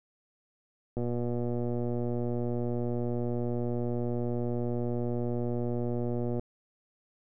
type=click train; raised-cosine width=2 ms; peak=-20 dBFS; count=652; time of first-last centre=0.97-6.395 s; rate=120 Hz; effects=none